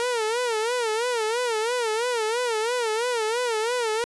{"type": "tone with vibrato", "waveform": "sawtooth", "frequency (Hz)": 463.7, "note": "A#4", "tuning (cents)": -9, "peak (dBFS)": -19, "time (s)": [0, 4.04], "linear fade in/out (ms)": 0, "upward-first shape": "sine", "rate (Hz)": 3, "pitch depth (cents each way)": 130, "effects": ["resampled to 24000 Hz"]}